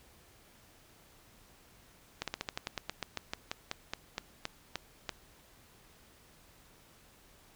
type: slowing click train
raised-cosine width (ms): 0.2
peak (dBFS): -17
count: 19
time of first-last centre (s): 2.22-5.093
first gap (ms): 57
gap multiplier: 1.11
effects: pink hiss -61 dBFS RMS until 7.55 s